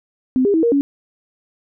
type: tone with pitch steps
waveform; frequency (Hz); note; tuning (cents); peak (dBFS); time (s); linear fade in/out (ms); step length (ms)
sine; 257.4 / 403.8 / 323.7 / 468.8 / 281.3; C4 / G#4 / E4 / A#4 / C#4; -28 / -49 / -31 / +10 / +26; -12; 0.36-0.81; 0; 90
effects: none